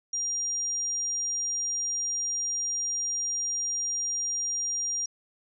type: tone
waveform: sine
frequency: 5700 Hz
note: F8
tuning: 34 cents sharp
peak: -27 dBFS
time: 0.13-5.06 s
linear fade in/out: 5 ms
effects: none